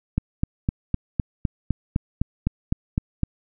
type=click train; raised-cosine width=5 ms; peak=-8 dBFS; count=13; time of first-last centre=0.18-3.233 s; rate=3.93 Hz; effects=none